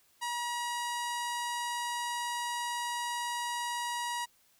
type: tone with low-pass filter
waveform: sawtooth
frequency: 958 Hz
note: A#5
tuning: 47 cents sharp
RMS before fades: -35 dBFS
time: 0.21-4.26 s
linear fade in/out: 20 ms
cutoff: 9800 Hz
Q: 1.3
effects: white hiss -67 dBFS RMS until 4.59 s